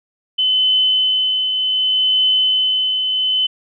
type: tone with tremolo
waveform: sine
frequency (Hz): 3035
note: F#7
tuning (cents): +43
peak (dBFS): -11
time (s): 0.38-3.47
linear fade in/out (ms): 10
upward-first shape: triangle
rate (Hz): 0.66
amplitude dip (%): 45
effects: none